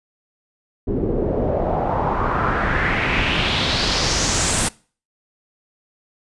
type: noise with low-pass filter sweep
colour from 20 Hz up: pink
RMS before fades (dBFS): -20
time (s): 0.87-4.69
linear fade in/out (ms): 10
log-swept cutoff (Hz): 340 to 9300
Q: 3.1
effects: noise-tail reverb RT60 0.4 s tail -23 dB re dry + resampled to 24000 Hz